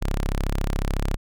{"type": "tone", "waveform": "sawtooth", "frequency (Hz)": 33.98, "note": "C#1", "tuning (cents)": -34, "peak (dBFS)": -18, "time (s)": [0.01, 1.17], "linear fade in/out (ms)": 20, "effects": []}